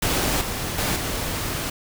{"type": "noise with level steps", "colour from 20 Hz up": "pink", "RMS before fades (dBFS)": [-22, -28, -23, -27], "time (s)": [0.02, 1.7], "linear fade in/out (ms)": 5, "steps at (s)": [0.41, 0.78, 0.96], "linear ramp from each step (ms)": 2, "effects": []}